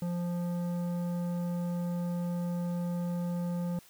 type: tone with tanh clipping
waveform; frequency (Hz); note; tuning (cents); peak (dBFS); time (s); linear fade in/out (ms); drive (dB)
triangle; 174.61; F3; 0; -32; 0.02-3.79; 2; 16
effects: white hiss -58 dBFS RMS until 3.89 s